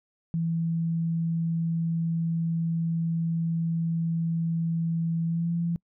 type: tone with pitch glide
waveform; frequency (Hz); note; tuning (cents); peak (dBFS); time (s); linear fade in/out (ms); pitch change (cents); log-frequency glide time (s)
sine; 165.5 to 169.47; E3 to E3; +7 to +48; -24; 0.34-5.76; 0; +41; 5.26-5.5
effects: noise-tail reverb RT60 0.1 s tail -26 dB re dry